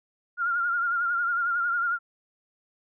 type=tone with vibrato; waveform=sine; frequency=1403 Hz; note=F6; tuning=8 cents sharp; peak=-23 dBFS; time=0.37-1.99 s; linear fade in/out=50 ms; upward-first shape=triangle; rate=11 Hz; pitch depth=63 cents each way; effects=none

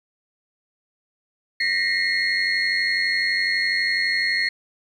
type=tone cluster; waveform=sine; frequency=1845 / 1937 / 2124 / 4299 Hz; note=A#6 / B6 / C7 / C8; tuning=-18 / -34 / +25 / +46 cents; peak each=-24 dBFS; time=1.6-4.49 s; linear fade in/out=5 ms; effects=tanh soft clip ceiling -12 dBFS + 9-bit

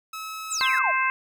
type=tone; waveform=sawtooth; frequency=1292 Hz; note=E6; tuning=35 cents flat; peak=-29 dBFS; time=0.13-0.79 s; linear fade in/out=5 ms
type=exponential sweep; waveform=sine; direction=down; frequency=8870 to 579 Hz; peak=-25 dBFS; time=0.5-0.92 s; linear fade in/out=20 ms
type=harmonic tone; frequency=524 Hz; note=C5; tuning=2 cents sharp; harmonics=2 / 3 / 4 / 5; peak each=-24 / -26 / -27 / -28 dBFS; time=0.61-1.1 s; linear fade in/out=0 ms
effects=none

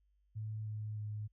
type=tone with pitch steps; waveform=sine; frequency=108.3 / 107.06 / 105.83 Hz; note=A2 / A2 / G#2; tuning=-27 / -47 / +33 cents; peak=-38 dBFS; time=0.35-1.28 s; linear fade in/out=20 ms; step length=310 ms; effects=added 50 Hz sine -70 dBFS peak until 1.32 s

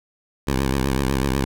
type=tone with vibrato; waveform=10% pulse; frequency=67 Hz; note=C2; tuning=42 cents sharp; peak=-11 dBFS; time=0.47-1.45 s; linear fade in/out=10 ms; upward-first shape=triangle; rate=8 Hz; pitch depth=110 cents each way; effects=none

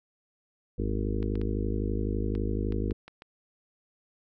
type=harmonic tone; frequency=51.91 Hz; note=G#1; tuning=in tune; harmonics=1 / 2 / 4 / 5 / 6 / 7 / 8 / 9; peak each=-30 / -33 / -36 / -37 / -38 / -38 / -39 / -40 dBFS; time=0.78-2.93 s; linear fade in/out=10 ms
type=clicks; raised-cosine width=0.3 ms; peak=-29 dBFS; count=8; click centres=1.228 / 1.355 / 1.415 / 2.352 / 2.723 / 2.909 / 3.08 / 3.221 s
effects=none

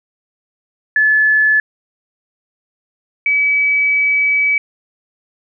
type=tone pair in turn; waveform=sine; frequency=1726 / 2286 Hz; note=A6 / D7; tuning=-34 / -47 cents; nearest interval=perfect fourth; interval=487 cents; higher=second; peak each=-9 / -11 dBFS; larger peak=first; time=0.96-1.6 / 3.26-4.58 s; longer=second; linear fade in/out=2 ms; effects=none

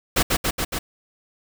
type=noise with echo; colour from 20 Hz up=pink; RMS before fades=-18 dBFS; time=0.16-0.23 s; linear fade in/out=10 ms; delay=140 ms; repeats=4; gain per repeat=-2 dB; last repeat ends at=0.79 s; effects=none

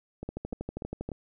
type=two click trains; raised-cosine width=2 ms; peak=-21 / -24 dBFS; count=11 / 4; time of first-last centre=0.29-1.09 / 0.23-1.118 s; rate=12.5 / 3.38 Hz; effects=none

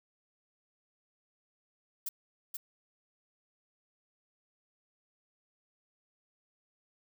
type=noise with echo; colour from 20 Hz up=violet; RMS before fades=-36 dBFS; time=2.06-2.09 s; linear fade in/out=5 ms; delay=480 ms; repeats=1; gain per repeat=-3 dB; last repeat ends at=2.57 s; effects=none

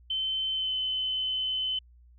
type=tone with pitch glide; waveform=sine; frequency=3075 to 3043 Hz; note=G7 to F#7; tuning=-34 to +48 cents; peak=-27 dBFS; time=0.1-1.79 s; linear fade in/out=5 ms; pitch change=-18 cents; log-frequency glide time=0.53-0.73 s; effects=added 60 Hz sine -53 dBFS peak until 2.18 s

